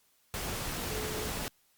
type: tone in noise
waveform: sine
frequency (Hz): 430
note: A4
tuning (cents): -40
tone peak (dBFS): -39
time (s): 0.91-1.27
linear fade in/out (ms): 0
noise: pink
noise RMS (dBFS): -36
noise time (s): 0.34-1.48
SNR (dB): -6
effects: white hiss -69 dBFS RMS until 1.77 s + Opus 48 kbps